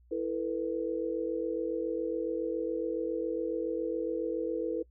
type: chord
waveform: sine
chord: E suspended fourth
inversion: none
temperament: equal with one note detuned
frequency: 329.6 / 446.7 / 493.9 Hz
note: E4 / A4 / B4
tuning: 0 / +26 / 0 cents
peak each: -34 dBFS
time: 0.11-4.83 s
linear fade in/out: 10 ms
effects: noise-tail reverb RT60 0.1 s tail -23 dB re dry + added 60 Hz sine -58 dBFS peak until 4.9 s

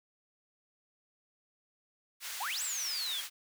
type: high-pass noise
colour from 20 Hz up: pink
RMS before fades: -41 dBFS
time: 2.2-3.3 s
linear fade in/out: 50 ms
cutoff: 1900 Hz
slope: 12 dB/octave
type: exponential two-way sweep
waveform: sine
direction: up then down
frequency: 698.5 to 8050 to 3209 Hz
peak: -34 dBFS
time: 2.4-3.21 s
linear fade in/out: 10 ms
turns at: 2.62 s
effects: none

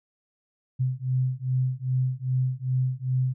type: beating tone pair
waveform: sine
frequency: 127.5 / 130 Hz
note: C3 / C3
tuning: -44 / -11 cents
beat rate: 2.5 Hz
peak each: -26 / -26 dBFS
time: 0.79-3.34 s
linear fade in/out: 20 ms
effects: none

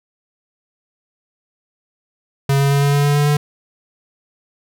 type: tone with pitch steps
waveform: square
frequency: 138.4 / 139.6 / 140.82 / 142.04 / 143.28 / 144.53 / 145.79 / 147.05 Hz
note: C#3 / C#3 / C#3 / C#3 / D3 / D3 / D3 / D3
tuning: -2 / +13 / +28 / +43 / -42 / -27 / -12 / +3 cents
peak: -13 dBFS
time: 2.49-3.37 s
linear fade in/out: 5 ms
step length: 110 ms
effects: none

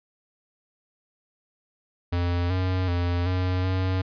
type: tone with pitch steps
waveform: square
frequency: 87.5 / 92.5 / 87.6 / 91.8 / 93.3 Hz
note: F2 / F#2 / F2 / F#2 / F#2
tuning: +4 / 0 / +6 / -13 / +15 cents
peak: -23 dBFS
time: 2.12-4.02 s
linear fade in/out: 10 ms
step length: 380 ms
effects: resampled to 11025 Hz

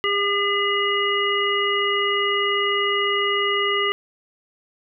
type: harmonic tone with a mistuned harmonic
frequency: 403.2 Hz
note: G4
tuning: 49 cents sharp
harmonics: 1 / 3 / 5 / 7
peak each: -24 / -24 / -24 / -24 dBFS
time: 0.04-3.92 s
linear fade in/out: 0 ms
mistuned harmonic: 7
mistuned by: +36 cents
effects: none

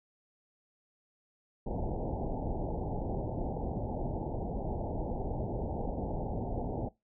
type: low-pass noise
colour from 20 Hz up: pink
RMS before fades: -35 dBFS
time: 1.66-6.89 s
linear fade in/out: 10 ms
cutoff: 880 Hz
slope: 96 dB/octave
effects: noise-tail reverb RT60 0.2 s tail -21 dB re dry

